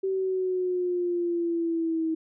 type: exponential sweep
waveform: sine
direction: down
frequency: 385.2 to 319.7 Hz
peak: -24 dBFS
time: 0.03-2.15 s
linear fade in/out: 10 ms
effects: none